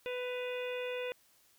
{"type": "harmonic tone with a mistuned harmonic", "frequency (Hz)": 497.3, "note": "B4", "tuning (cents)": 12, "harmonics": [1, 2, 3, 4, 5, 6, 7], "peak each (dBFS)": [-36, -50, -49, -49, -44, -50, -52], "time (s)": [0.06, 1.12], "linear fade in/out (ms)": 0, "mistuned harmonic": 6, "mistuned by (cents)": -98, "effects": ["white hiss -67 dBFS RMS until 1.58 s"]}